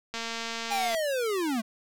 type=click train; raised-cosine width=0.2 ms; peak=-17 dBFS; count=186; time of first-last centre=0.14-0.948 s; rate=229 Hz
type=linear sweep; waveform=square; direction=down; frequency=827 to 210 Hz; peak=-27 dBFS; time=0.7-1.62 s; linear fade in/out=20 ms
effects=none